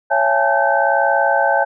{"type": "tone cluster", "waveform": "sine", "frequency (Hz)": [556, 673, 813, 874, 1539], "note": ["C#5", "E5", "G#5", "A5", "G6"], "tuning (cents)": [5, 36, -37, -12, -32], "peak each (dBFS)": -19, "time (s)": [0.1, 1.65], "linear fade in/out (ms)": 20, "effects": []}